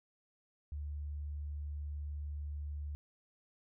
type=tone; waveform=sine; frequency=73.42 Hz; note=D2; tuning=in tune; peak=-38 dBFS; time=0.72-2.95 s; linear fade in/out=0 ms; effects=none